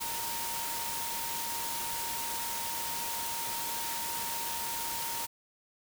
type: tone in noise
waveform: sine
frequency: 927 Hz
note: A#5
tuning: 10 cents flat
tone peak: -39 dBFS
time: 0-5.27 s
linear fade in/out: 20 ms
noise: white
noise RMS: -36 dBFS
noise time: 0-5.27 s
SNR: -6 dB
effects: none